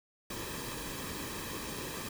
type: noise with comb filter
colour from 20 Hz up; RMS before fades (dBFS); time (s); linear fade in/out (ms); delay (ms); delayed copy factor
pink; -40; 0.3-2.09; 5; 1.4; -0.6
effects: none